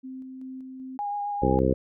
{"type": "tone with tremolo", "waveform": "sine", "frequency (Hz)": 260.6, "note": "C4", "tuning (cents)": -7, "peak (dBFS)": -35, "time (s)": [0.03, 0.98], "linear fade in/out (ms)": 20, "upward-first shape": "square", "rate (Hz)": 2.6, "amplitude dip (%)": 25}
{"type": "tone with vibrato", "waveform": "sine", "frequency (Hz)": 818, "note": "G#5", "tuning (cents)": -26, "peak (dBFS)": -27, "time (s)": [0.99, 1.59], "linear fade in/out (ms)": 0, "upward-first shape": "sine", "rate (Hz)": 7.5, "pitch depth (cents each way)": 14}
{"type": "harmonic tone", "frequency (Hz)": 65.41, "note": "C2", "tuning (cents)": 0, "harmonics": [1, 2, 3, 4, 5, 6, 7, 8], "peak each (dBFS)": [-28, -28, -28, -28, -28, -28, -28, -28], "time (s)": [1.42, 1.74], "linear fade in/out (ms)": 5}
{"effects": []}